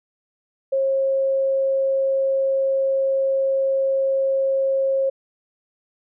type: tone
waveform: sine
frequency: 539 Hz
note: C#5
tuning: 49 cents flat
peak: -17 dBFS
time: 0.72-5.1 s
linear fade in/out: 10 ms
effects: none